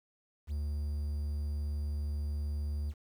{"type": "tone with quantisation", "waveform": "triangle", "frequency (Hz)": 73.42, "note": "D2", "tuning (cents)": 0, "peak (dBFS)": -30, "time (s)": [0.47, 2.94], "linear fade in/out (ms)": 50, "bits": 10, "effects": []}